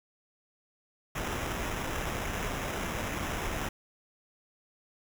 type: noise with sample-and-hold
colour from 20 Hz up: pink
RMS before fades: -34 dBFS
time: 1.15-3.69 s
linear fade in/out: 5 ms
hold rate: 4410 Hz
effects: none